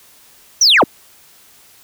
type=linear sweep; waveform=sine; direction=down; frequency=6160 to 130.81 Hz; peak=-5 dBFS; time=0.61-0.84 s; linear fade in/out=5 ms; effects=tanh soft clip ceiling -5 dBFS + white hiss -47 dBFS RMS until 1.83 s